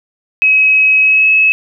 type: tone with pitch glide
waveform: sine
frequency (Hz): 2553 to 2580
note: D#7 to E7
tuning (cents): +44 to -38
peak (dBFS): -6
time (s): 0.42-1.52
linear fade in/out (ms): 0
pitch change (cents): +18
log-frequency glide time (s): 1.01-1.29
effects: none